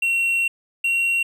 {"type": "tone pair in turn", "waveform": "triangle", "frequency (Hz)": [2731, 2742], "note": ["F7", "F7"], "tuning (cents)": [-39, -32], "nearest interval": "unison", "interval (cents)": 7, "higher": "second", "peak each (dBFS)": -16, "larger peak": "neither", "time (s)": [[0.02, 0.48], [0.84, 1.23]], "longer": "first", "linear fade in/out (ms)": 5, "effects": []}